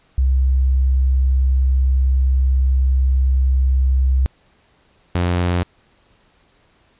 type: tone pair in turn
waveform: sine / sawtooth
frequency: 65.41 / 88.24 Hz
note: C2 / F2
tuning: 0 / +18 cents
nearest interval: perfect fourth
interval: 518 cents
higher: second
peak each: -12 dBFS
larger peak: neither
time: 0.18-4.26 / 5.15-5.63 s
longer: first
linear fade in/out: 0 ms
effects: pink hiss -57 dBFS RMS until 6.99 s + resampled to 8000 Hz